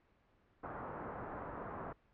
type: low-pass noise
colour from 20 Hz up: white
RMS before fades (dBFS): -45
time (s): 0.63-1.93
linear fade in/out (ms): 10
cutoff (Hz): 1300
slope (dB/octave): 24
effects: pink hiss -71 dBFS RMS until 2.13 s + low-pass 2000 Hz 12 dB/octave